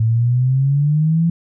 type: exponential sweep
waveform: sine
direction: up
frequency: 110 to 170 Hz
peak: -12 dBFS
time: 0-1.3 s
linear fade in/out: 5 ms
effects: none